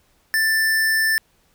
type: tone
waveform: square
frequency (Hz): 1770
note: A6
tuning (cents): +10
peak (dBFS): -17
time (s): 0.34-1.18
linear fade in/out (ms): 0
effects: pink hiss -61 dBFS RMS until 1.54 s